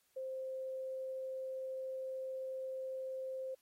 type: tone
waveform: sine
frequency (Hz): 524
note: C5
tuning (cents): +2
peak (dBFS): -39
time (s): 0.16-3.55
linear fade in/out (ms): 10
effects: white hiss -75 dBFS RMS until 3.61 s + AAC 48 kbps

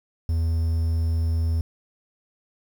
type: tone with quantisation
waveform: triangle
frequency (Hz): 82.2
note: E2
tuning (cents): -4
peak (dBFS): -18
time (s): 0.29-1.61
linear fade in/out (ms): 0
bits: 8
effects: none

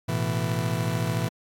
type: chord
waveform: 40% pulse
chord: A suspended second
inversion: none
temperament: just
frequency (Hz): 110 / 123.75 / 165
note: A2 / B2 / E3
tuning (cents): 0 / +4 / +2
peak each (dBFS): -28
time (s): 0.08-1.29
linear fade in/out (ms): 10
effects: AAC 64 kbps

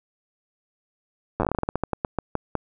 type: slowing click train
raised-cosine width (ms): 1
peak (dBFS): -9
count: 19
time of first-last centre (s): 1.4-2.553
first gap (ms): 9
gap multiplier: 1.2
effects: none

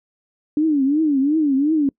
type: tone with vibrato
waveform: sine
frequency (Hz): 291.2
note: D4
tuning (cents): -15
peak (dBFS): -14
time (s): 0.57-1.89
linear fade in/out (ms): 2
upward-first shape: triangle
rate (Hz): 2.8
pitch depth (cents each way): 190
effects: noise-tail reverb RT60 0.1 s tail -25 dB re dry

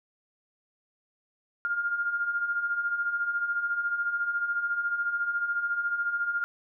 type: beating tone pair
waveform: sine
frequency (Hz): 1396.9 / 1410.9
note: F6 / F6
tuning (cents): 0 / +17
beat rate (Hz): 14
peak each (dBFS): -34 / -27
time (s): 1.65-6.44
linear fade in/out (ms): 0
effects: none

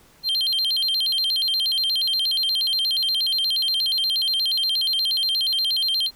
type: tone with vibrato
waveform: triangle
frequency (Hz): 3630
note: A#7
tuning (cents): -47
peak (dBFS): -18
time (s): 0.23-6.11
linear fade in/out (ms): 50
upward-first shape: square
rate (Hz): 8.4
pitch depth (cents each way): 240
effects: pink hiss -54 dBFS RMS until 6.15 s

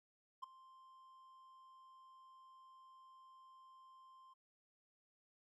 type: tone with ADSR envelope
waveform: triangle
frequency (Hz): 1050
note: C6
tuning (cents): +6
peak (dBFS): -39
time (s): 0.42-4.34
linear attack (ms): 16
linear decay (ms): 9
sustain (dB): -19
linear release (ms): 13
effects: none

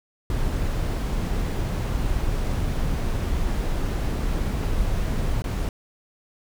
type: noise with dropouts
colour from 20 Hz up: brown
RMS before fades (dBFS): -24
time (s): 0.3-5.69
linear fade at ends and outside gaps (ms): 1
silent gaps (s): 5.421-5.441
effects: none

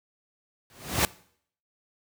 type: noise with exponential growth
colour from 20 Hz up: pink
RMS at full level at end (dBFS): -19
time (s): 0.7-1.05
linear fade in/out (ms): 1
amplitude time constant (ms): 76
effects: noise-tail reverb RT60 0.6 s tail -21 dB re dry + high-pass 60 Hz 12 dB/octave

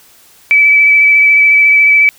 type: tone with vibrato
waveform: sine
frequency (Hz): 2302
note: D7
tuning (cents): -35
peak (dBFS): -4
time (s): 0.51-2.09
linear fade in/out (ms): 0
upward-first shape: sine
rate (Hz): 14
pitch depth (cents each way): 15
effects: white hiss -44 dBFS RMS until 2.18 s

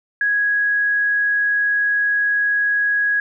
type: tone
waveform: sine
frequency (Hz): 1661.2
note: G#6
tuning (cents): 0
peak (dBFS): -15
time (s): 0.21-3.2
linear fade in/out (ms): 2
effects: none

